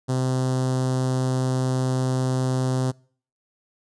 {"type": "tone with notch filter", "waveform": "sawtooth", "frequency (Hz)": 129.3, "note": "C3", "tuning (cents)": -20, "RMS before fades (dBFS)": -23, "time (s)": [0.08, 2.92], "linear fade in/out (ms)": 20, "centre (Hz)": 2300, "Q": 0.61, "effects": ["noise-tail reverb RT60 0.5 s tail -25 dB re dry", "resampled to 22050 Hz"]}